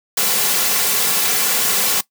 white noise with comb filter, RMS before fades -17 dBFS, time 0.17-2.01 s, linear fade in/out 5 ms, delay 3.2 ms, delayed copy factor -0.6, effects noise-tail reverb RT60 0.1 s tail -19 dB re dry + high-pass 200 Hz 12 dB/octave

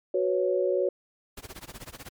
sine chord, F# suspended fourth, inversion none, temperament just, 370 / 493.3 / 555 Hz, F#4 / B4 / C#5, 0 / -2 / +2 cents, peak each -26 / -29 / -26 dBFS, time 0.14-0.89 s, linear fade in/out 5 ms
pink noise with tremolo, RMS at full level -40 dBFS, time 1.37-2.09 s, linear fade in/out 5 ms, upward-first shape sine, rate 16 Hz, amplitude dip 95%
effects MP3 96 kbps

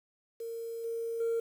sine tone with level steps, 460 Hz, A#4, 23 cents flat, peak -36 / -32 / -26 dBFS, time 0.4-1.4 s, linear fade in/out 5 ms, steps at 0.84 / 1.2 s, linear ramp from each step 5 ms, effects tanh soft clip ceiling -26 dBFS + 9-bit

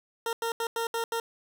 20% pulse tone bursts at uneven times, 460 Hz, A#4, 23 cents flat, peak -23 dBFS, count 6, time 0.26-0.33 / 0.42-0.52 / 0.6-0.67 / 0.76-0.87 / 0.94-1.04 / 1.12-1.2 s, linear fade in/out 2 ms, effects none

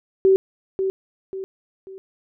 sine tone with echo, 383.1 Hz, G4, 40 cents flat, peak -11 dBFS, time 0.25-0.36 s, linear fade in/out 0 ms, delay 540 ms, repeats 3, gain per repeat -8 dB, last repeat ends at 1.98 s, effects none

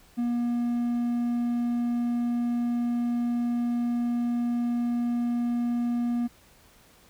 triangle tone, 239.2 Hz, A#3, 45 cents sharp, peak -22 dBFS, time 0.17-6.28 s, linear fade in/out 20 ms, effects pink hiss -57 dBFS RMS until 7.09 s

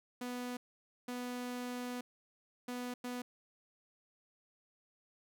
sawtooth tone bursts at uneven times, 246.8 Hz, B3, 1 cent flat, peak -35 dBFS, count 4, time 0.21-0.57 / 1.08-2.01 / 2.68-2.94 / 3.04-3.22 s, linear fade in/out 5 ms, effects none

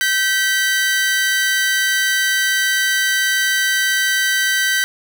sawtooth tone pair together, 1546.9 / 1949 Hz, G6 / B6, -23 / -23 cents, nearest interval major third, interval 400 cents, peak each -13 / -16 dBFS, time 0.01-4.84 s, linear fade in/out 0 ms, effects none

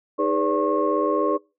sine tone cluster, 311.5 / 409.2 / 496.9 / 573 / 1086 Hz, D#4 / G#4 / B4 / D5 / C#6, +2 / -26 / +11 / -43 / -36 cents, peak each -25 dBFS, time 0.18-1.38 s, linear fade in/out 20 ms, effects noise-tail reverb RT60 0.3 s tail -25 dB re dry + tanh soft clip ceiling -8 dBFS

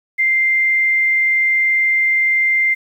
sine tone, 2093 Hz, C7, in tune, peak -12 dBFS, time 0.18-2.75 s, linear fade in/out 20 ms, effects 8-bit

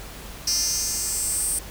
10% pulse tone with high-pass filter sweep, 349.2 Hz, F4, in tune, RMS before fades -25 dBFS, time 0.47-1.59 s, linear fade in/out 5 ms, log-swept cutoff 5600 to 9000 Hz, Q 5.4, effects added 50 Hz sine -40 dBFS peak until 1.7 s + pink hiss -40 dBFS RMS until 1.7 s

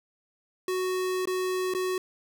square tone with dropouts, 370 Hz, F#4, in tune, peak -27 dBFS, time 0.68-1.98 s, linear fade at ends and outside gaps 2 ms, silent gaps 1.255-1.273 / 1.738-1.748 s, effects none

